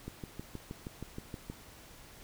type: click train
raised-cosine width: 3 ms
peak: -27 dBFS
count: 10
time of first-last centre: 0.08-1.5 s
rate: 6.34 Hz
effects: pink hiss -54 dBFS RMS until 2.23 s